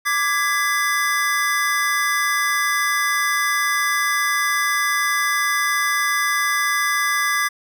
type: chord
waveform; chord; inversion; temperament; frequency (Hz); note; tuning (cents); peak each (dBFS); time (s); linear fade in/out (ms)
square; G# diminished; second; equal with one note detuned; 1174.7 / 1661.2 / 2009; D6 / G#6 / B6; 0 / 0 / +29; -23; 0.05-7.49; 20
effects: none